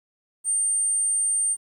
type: tone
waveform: sine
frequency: 8800 Hz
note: C#9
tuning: 14 cents flat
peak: -20 dBFS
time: 0.44-1.57 s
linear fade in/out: 50 ms
effects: 9-bit